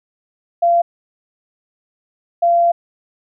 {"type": "tone pair in turn", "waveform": "sine", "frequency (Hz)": [687, 687], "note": ["F5", "F5"], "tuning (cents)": [-29, -29], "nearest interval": "unison", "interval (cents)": 0, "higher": "neither", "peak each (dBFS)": -10, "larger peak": "neither", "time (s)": [[0.62, 0.82], [2.42, 2.72]], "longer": "second", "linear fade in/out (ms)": 10, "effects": []}